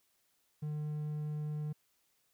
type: tone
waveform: triangle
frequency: 150.8 Hz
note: D3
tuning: 46 cents sharp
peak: -33 dBFS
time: 0.62-1.73 s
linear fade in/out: 10 ms
effects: white hiss -75 dBFS RMS until 2.33 s